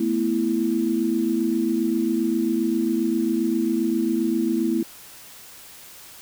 sine chord, A suspended second, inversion none, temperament just, 220 / 247.5 / 330 Hz, A3 / B3 / E4, 0 / +4 / +2 cents, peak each -25 / -25 / -22 dBFS, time 0-4.83 s, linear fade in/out 5 ms, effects white hiss -44 dBFS RMS until 6.21 s

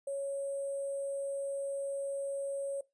sine tone with sample-and-hold, 554.4 Hz, C#5, in tune, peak -33 dBFS, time 0.07-2.81 s, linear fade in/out 5 ms, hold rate 8820 Hz, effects noise-tail reverb RT60 0.2 s tail -19 dB re dry + resampled to 22050 Hz

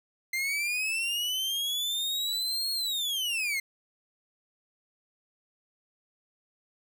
40% pulse linear two-way sweep, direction up then down, 2075 to 4315 to 2075 Hz, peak -27 dBFS, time 0.33-3.6 s, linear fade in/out 5 ms, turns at 2.72 s, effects none

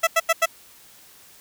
15% pulse tone bursts, 659.3 Hz, E5, in tune, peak -9 dBFS, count 4, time 0.03-0.459 s, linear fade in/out 10 ms, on 42 ms, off 87 ms, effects white hiss -50 dBFS RMS until 1.4 s

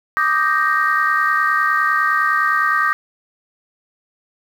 sine chord, Eb major seventh, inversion third, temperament equal, 1174.7 / 1244.5 / 1568 / 1864.7 Hz, D6 / Eb6 / G6 / Bb6, 0 / 0 / 0 / 0 cents, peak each -19 dBFS, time 0.17-2.93 s, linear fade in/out 0 ms, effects tanh soft clip ceiling -5 dBFS + 7-bit

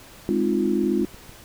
sine chord, F minor seventh, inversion first, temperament equal, 207.7 / 261.6 / 311.1 / 349.2 Hz, Ab3 / C4 / Eb4 / F4, 0 / 0 / 0 / 0 cents, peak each -24 / -26 / -26 / -23 dBFS, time 0.29-1.05 s, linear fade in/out 0 ms
clicks, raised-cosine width 5 ms, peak -31 dBFS, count 6, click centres 0.656 / 0.839 / 1.015 / 1.052 / 1.145 / 1.294 s
effects pink hiss -46 dBFS RMS until 1.44 s

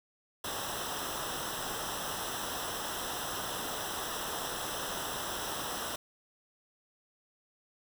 pink noise with comb filter, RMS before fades -37 dBFS, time 0.44-5.96 s, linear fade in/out 5 ms, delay 0.44 ms, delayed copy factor -0.8, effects none

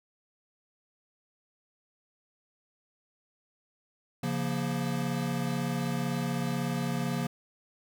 square chord, Bb minor, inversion first, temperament equal with one note detuned, 138.59 / 174.61 / 236.6 Hz, Db3 / F3 / Bb3, 0 / 0 / +26 cents, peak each -34 dBFS, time 4.23-7.27 s, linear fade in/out 5 ms, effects none

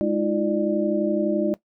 sine tone cluster, 208 / 313.8 / 345.6 / 595 Hz, G#3 / D#4 / F4 / D5, +3 / +15 / -18 / +22 cents, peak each -25 dBFS, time 0.01-1.54 s, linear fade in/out 0 ms, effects noise-tail reverb RT60 0.1 s tail -17 dB re dry

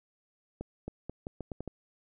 accelerating click train, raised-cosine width 2 ms, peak -24 dBFS, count 8, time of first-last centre 0.61-1.677 s, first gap 270 ms, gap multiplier 0.8, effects none

